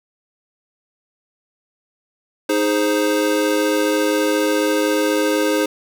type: chord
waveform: square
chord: Ab major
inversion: second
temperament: equal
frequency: 311.1 / 415.3 / 523.3 Hz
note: Eb4 / Ab4 / C5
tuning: 0 / 0 / 0 cents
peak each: -20 / -22 / -21 dBFS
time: 2.49-5.66 s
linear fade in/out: 5 ms
effects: none